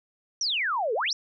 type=exponential two-way sweep; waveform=sine; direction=down then up; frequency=6000 to 412 to 6000 Hz; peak=-24 dBFS; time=0.41-1.13 s; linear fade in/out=2 ms; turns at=0.94 s; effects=none